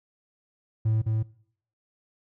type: tone with echo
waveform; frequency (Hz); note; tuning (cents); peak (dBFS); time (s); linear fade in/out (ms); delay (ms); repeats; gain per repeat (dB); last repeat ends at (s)
triangle; 110; A2; 0; -18; 0.85-1.02; 10; 210; 1; -2; 1.23
effects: noise-tail reverb RT60 0.6 s tail -22 dB re dry + tanh soft clip ceiling -14 dBFS